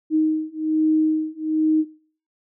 sine beating tone pair, 312 / 313.2 Hz, D#4 / D#4, +5 / +11 cents, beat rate 1.2 Hz, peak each -21 / -20 dBFS, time 0.1-1.85 s, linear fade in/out 50 ms, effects noise-tail reverb RT60 0.5 s tail -20 dB re dry

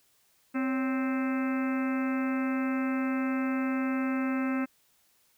harmonic tone with a mistuned harmonic, 261.6 Hz, C4, in tune, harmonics 1 / 2 / 3 / 4 / 5 / 6 / 7 / 8 / 9 / 10, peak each -27 / -39 / -44 / -44 / -40 / -42 / -47 / -43 / -52 / -45 dBFS, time 0.54-4.66 s, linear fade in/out 20 ms, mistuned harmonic 2, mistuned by +98 cents, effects white hiss -67 dBFS RMS until 5.37 s

